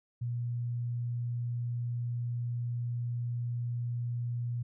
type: tone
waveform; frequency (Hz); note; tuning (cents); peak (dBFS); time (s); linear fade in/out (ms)
sine; 120; B2; -49; -31; 0.21-4.63; 10
effects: none